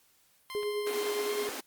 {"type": "tone with pitch glide", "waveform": "15% pulse", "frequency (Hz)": [1046.5, 1059.3], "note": ["C6", "C6"], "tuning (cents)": [0, 21], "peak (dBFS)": -33, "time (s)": [0.5, 1.47], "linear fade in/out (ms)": 0, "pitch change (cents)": 21, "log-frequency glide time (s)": [1.26, 1.32]}
{"type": "tone with tremolo", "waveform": "sine", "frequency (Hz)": 415.3, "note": "G#4", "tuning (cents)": 0, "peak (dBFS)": -28, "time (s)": [0.55, 1.49], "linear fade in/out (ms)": 0, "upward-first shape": "triangle", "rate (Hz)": 9.7, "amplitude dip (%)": 50}
{"type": "clicks", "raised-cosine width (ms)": 0.3, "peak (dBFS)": [-37, -30], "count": 2, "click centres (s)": [0.626, 0.632]}
{"type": "high-pass noise", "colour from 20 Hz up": "pink", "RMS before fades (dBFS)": -39, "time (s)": [0.86, 1.61], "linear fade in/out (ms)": 10, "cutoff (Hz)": 240, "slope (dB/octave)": 96}
{"effects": ["white hiss -66 dBFS RMS until 1.66 s", "Opus 48 kbps"]}